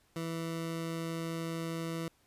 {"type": "tone", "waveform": "20% pulse", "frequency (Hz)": 164.81, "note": "E3", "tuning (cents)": 0, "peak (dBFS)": -30, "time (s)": [0.16, 2.08], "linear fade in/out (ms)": 2, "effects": ["pink hiss -69 dBFS RMS until 2.26 s", "resampled to 32000 Hz"]}